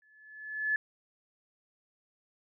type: tone with exponential growth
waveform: sine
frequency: 1723 Hz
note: A6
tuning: 37 cents flat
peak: -24 dBFS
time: 0.02-0.76 s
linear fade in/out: 2 ms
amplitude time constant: 160 ms
effects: none